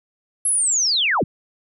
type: linear sweep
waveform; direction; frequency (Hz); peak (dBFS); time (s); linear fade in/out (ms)
sine; down; 11175 to 66.4; -16; 0.45-1.24; 5
effects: none